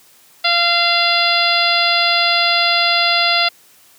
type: harmonic tone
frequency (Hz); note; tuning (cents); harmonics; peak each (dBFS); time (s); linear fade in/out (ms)
690; F5; -21; 1 / 2 / 3 / 4 / 5 / 6 / 7; -20 / -20 / -20 / -20 / -20 / -20 / -20; 0.44-3.49; 10
effects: white hiss -49 dBFS RMS until 3.98 s + high-pass 100 Hz 12 dB/octave